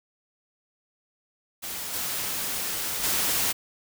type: noise with level steps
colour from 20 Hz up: white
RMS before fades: -34 / -30 / -25 dBFS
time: 1.62-3.53 s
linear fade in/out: 20 ms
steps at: 1.93 / 3.03 s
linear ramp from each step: 10 ms
effects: none